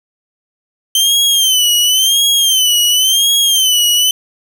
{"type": "tone with vibrato", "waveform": "sawtooth", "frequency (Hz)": 3100, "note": "G7", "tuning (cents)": -20, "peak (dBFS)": -6, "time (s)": [0.95, 4.11], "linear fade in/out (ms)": 2, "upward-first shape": "sine", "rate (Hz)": 0.94, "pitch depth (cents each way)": 110, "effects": []}